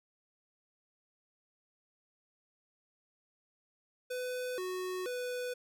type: tone with pitch steps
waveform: square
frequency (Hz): 501 / 368.4 / 495.7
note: B4 / F#4 / B4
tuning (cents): +25 / -7 / +6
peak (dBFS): -36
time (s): 4.1-5.54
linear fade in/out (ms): 10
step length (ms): 480
effects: none